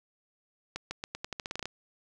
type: accelerating click train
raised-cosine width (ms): 0.2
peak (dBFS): -18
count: 13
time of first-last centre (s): 0.76-1.656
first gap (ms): 150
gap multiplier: 0.86
effects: none